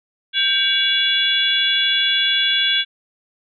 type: harmonic tone with a mistuned harmonic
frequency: 567 Hz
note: C#5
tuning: 39 cents sharp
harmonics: 3 / 4 / 5 / 6 / 7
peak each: -22 / -25 / -23 / -17 / -28 dBFS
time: 0.33-2.85 s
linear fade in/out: 50 ms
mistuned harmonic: 3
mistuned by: -130 cents
effects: none